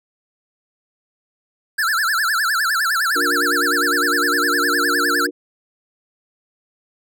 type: tone with vibrato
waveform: square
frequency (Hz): 1527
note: G6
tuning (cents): -46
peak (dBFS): -17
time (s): 1.78-5.27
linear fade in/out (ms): 10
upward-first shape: sine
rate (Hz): 9.8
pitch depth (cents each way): 260
type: chord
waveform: sine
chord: Bb major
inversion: first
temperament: equal with one note detuned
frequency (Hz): 293.7 / 356.8 / 466.2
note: D4 / F4 / Bb4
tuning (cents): 0 / +37 / 0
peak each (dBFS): -25 / -26 / -27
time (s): 3.15-5.31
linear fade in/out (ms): 20
effects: none